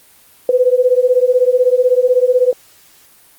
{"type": "beating tone pair", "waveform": "sine", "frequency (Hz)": [493.9, 509.9], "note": ["B4", "C5"], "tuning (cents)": [0, -45], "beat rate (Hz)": 16, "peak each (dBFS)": -12, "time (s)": [0.49, 2.53], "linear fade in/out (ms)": 2, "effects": ["white hiss -47 dBFS RMS until 3.38 s", "Opus 32 kbps"]}